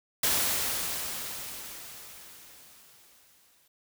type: noise with exponential decay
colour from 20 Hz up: white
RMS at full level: -25 dBFS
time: 0.23-3.68 s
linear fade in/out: 5 ms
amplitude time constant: 750 ms
effects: none